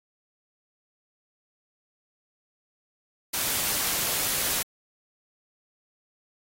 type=noise; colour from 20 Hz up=white; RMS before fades=-27 dBFS; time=3.33-4.63 s; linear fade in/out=10 ms; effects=AAC 48 kbps